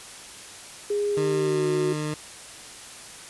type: tone with pitch glide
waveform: sine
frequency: 410.8 to 368.1 Hz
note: G#4 to F#4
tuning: -19 to -9 cents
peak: -22 dBFS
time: 0.9-1.93 s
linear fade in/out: 5 ms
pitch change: -190 cents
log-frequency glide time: 1.11-1.69 s
type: tone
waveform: 20% pulse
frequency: 151.8 Hz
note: D#3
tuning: 42 cents flat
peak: -22 dBFS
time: 1.17-2.14 s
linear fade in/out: 2 ms
effects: white hiss -42 dBFS RMS until 3.29 s + resampled to 24000 Hz